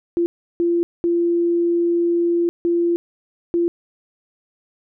sine tone bursts at uneven times, 343 Hz, F4, 31 cents flat, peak -15 dBFS, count 5, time 0.17-0.26 / 0.6-0.83 / 1.04-2.49 / 2.65-2.96 / 3.54-3.68 s, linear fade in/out 0 ms, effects none

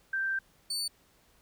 sine / 30% pulse tone pair in turn, 1568 / 4499 Hz, G6 / C#8, 0 / +25 cents, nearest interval octave + tritone, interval 1825 cents, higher second, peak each -28 dBFS, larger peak neither, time 0.13-0.39 / 0.7-0.88 s, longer first, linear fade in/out 5 ms, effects pink hiss -65 dBFS RMS until 1.41 s

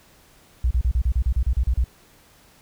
sine tone bursts, 61 Hz, B1, 21 cents flat, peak -16 dBFS, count 12, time 0.64-1.842 s, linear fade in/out 5 ms, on 69 ms, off 34 ms, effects pink hiss -54 dBFS RMS until 2.61 s

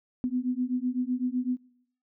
sine beating tone pair, 246.9 / 254.8 Hz, B3 / C4, 0 / -46 cents, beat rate 7.9 Hz, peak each -29 dBFS, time 0.24-1.57 s, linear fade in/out 0 ms, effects noise-tail reverb RT60 0.6 s tail -18 dB re dry

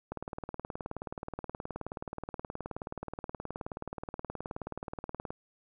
click train, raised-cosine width 1 ms, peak -23 dBFS, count 99, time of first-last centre 0.12-5.305 s, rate 18.9 Hz, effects none

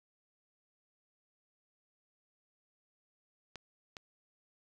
clicks, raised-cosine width 0.2 ms, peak -27 dBFS, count 2, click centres 3.557 / 3.968 s, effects 9-bit

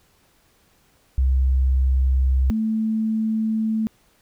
sine tone pair in turn, 65.41 / 220 Hz, C2 / A3, 0 / 0 cents, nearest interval octave + major sixth, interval 2100 cents, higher second, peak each -15 / -19 dBFS, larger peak first, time 1.18-2.5 / 2.5-3.87 s, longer second, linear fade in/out 0 ms, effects pink hiss -60 dBFS RMS until 4.21 s

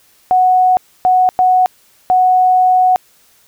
sine tone bursts at uneven times, 738 Hz, F#5, 5 cents flat, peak -7 dBFS, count 4, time 0.31-0.77 / 1.05-1.29 / 1.39-1.66 / 2.1-2.96 s, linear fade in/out 0 ms, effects white hiss -51 dBFS RMS until 3.47 s

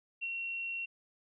sine tone with ADSR envelope, 2732 Hz, F7, 39 cents flat, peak -33 dBFS, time 0.21-0.86 s, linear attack 23 ms, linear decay 42 ms, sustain -2 dB, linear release 14 ms, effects none

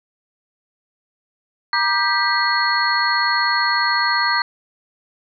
sine tone cluster, 950 / 1191 / 1576 / 1962 / 4317 Hz, A#5 / D6 / G6 / B6 / C#8, +33 / +24 / +9 / -12 / -47 cents, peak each -22 dBFS, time 1.73-4.42 s, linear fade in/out 2 ms, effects none

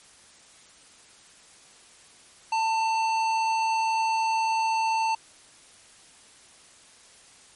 triangle tone with hard clipping, 893 Hz, A5, 25 cents sharp, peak -24 dBFS, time 2.52-5.15 s, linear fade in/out 5 ms, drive 16 dB, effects white hiss -53 dBFS RMS until 7.55 s + MP3 48 kbps

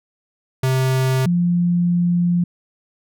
square / sine tone pair in turn, 130.81 / 174.61 Hz, C3 / F3, 0 / 0 cents, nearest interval perfect fourth, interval 500 cents, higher second, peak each -16 / -14 dBFS, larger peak second, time 0.63-1.26 / 1.26-2.44 s, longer second, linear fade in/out 5 ms, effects none

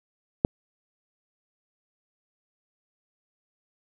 click, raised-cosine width 2 ms, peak -5 dBFS, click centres 0.449 s, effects none

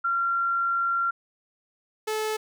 sine / sawtooth tone pair in turn, 1375 / 433.1 Hz, F6 / A4, -27 / -27 cents, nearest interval octave + minor sixth, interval 2000 cents, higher first, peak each -22 dBFS, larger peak neither, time 0.04-1.11 / 2.07-2.37 s, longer first, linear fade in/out 10 ms, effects none

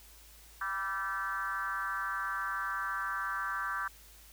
sine tone with frequency modulation, 1357 Hz, E6, 50 cents sharp, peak -32 dBFS, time 0.61-3.88 s, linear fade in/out 5 ms, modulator 188 Hz, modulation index 1.7, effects added 53 Hz sine -57 dBFS peak until 4.32 s + white hiss -57 dBFS RMS until 4.32 s

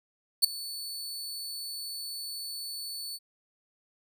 sawtooth tone with ADSR envelope, 4462 Hz, C#8, 11 cents sharp, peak -12 dBFS, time 0.42-3.19 s, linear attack 23 ms, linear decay 6 ms, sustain -21 dB, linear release 41 ms, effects none

